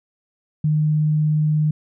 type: tone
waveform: sine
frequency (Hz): 152.8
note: D#3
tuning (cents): -31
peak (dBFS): -15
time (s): 0.64-1.71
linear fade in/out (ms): 5
effects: none